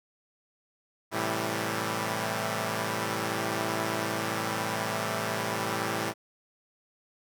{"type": "chord", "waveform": "5% pulse", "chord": "A minor seventh", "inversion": "none", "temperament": "equal", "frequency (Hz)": [110, 130.81, 164.81, 196], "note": ["A2", "C3", "E3", "G3"], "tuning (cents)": [0, 0, 0, 0], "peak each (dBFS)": [-21, -27, -23, -23], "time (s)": [1.11, 6.14], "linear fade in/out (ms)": 50, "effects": []}